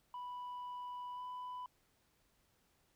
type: tone with pitch glide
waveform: sine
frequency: 987 to 996.2 Hz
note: B5 to B5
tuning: -1 to +15 cents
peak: -40 dBFS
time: 0.14-1.66 s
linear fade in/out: 2 ms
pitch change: +16 cents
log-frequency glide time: 1.14-1.21 s
effects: tanh soft clip ceiling -42 dBFS + pink hiss -75 dBFS RMS until 2.95 s